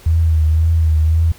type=tone with vibrato; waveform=sine; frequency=80.1 Hz; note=E2; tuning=49 cents flat; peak=-10 dBFS; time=0.06-1.32 s; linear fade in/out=5 ms; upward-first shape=triangle; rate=1.9 Hz; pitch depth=55 cents each way; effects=pink hiss -43 dBFS RMS until 1.38 s